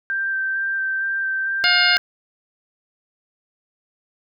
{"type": "tone with vibrato", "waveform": "sine", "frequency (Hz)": 1568, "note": "G6", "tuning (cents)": 0, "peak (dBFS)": -20, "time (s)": [0.1, 1.98], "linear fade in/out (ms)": 0, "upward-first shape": "square", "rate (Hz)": 2.2, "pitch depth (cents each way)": 10}
{"type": "harmonic tone", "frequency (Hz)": 712, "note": "F5", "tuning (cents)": 33, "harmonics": [1, 2, 3, 4, 5, 6, 7], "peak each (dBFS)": [-26, -22, -20, -21, -26, -21, -23], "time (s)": [1.64, 1.97], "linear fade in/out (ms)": 0}
{"effects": []}